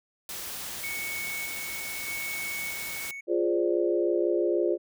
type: noise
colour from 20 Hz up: white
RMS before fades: -37 dBFS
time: 0.29-3.11 s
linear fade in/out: 2 ms
type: tone with tremolo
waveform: triangle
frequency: 2218 Hz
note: C#7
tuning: in tune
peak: -31 dBFS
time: 0.83-3.21 s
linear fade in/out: 10 ms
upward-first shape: square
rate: 0.8 Hz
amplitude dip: 35%
type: chord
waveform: sine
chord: D half-diminished seventh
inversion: first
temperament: equal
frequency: 349.2 / 415.3 / 523.3 / 587.3 Hz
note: F4 / Ab4 / C5 / D5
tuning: 0 / 0 / 0 / 0 cents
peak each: -25 / -29 / -31 / -31 dBFS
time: 3.27-4.78 s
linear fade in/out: 50 ms
effects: none